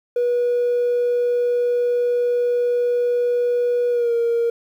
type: tone with pitch glide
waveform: triangle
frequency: 485.1 to 467.8 Hz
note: B4 to A#4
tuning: -31 to +6 cents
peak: -13 dBFS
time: 0.16-4.5 s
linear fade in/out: 5 ms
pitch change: -63 cents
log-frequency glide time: 3.9-4.13 s
effects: tanh soft clip ceiling -13 dBFS + 9-bit